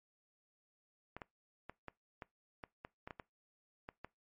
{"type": "clicks", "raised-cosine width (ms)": 0.5, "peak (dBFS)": -30, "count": 12, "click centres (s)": [1.166, 1.218, 1.696, 1.883, 2.222, 2.638, 2.849, 3.075, 3.108, 3.198, 3.889, 4.046], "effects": ["noise-tail reverb RT60 0.2 s tail -22 dB re dry", "MP3 32 kbps"]}